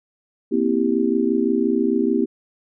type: chord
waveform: sine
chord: C dominant seventh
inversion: third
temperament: just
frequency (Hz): 235.5 / 261.6 / 327 / 392.4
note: Bb3 / C4 / E4 / G4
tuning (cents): +18 / 0 / -14 / +2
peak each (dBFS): -22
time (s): 0.51-2.26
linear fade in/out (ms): 20
effects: none